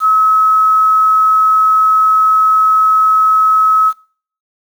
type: tone with quantisation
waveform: sine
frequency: 1286 Hz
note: E6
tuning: 43 cents flat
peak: -7 dBFS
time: 0-3.93 s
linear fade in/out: 50 ms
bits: 6
effects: noise-tail reverb RT60 0.5 s tail -21 dB re dry